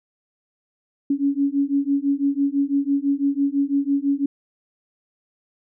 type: beating tone pair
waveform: sine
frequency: 277.2 / 283.2 Hz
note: C#4 / C#4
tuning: 0 / +37 cents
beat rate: 6 Hz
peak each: -21 dBFS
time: 1.1-4.26 s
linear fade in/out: 5 ms
effects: none